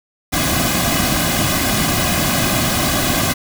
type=noise with comb filter; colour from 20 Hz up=pink; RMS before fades=-17 dBFS; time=0.32-3.34 s; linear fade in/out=20 ms; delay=2.2 ms; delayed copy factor=-0.75; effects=none